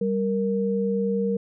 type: tone pair together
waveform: sine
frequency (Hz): 196 / 466.2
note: G3 / A#4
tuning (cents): 0 / 0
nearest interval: octave + minor third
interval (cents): 1500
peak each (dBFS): -24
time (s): 0.01-1.37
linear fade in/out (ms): 5
effects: none